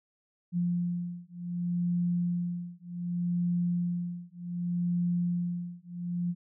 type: beating tone pair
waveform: sine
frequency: 174.61 / 175.27 Hz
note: F3 / F3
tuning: 0 / +6 cents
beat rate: 0.66 Hz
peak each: -31 dBFS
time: 0.52-6.35 s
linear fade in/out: 50 ms
effects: none